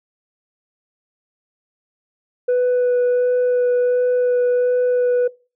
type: tone with vibrato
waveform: sine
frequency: 494.2 Hz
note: B4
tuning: 1 cent sharp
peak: -11 dBFS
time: 2.48-5.28 s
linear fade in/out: 10 ms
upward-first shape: sine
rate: 1.4 Hz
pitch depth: 9 cents each way
effects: noise-tail reverb RT60 0.3 s tail -21 dB re dry + tanh soft clip ceiling -13 dBFS